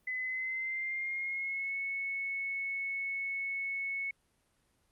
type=tone with pitch glide; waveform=sine; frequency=2021 to 2204 Hz; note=B6 to C#7; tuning=+39 to -11 cents; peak=-33 dBFS; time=0.07-4.11 s; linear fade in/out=5 ms; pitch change=+150 cents; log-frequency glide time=0.19-1.75 s; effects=pink hiss -73 dBFS RMS until 4.91 s + Opus 32 kbps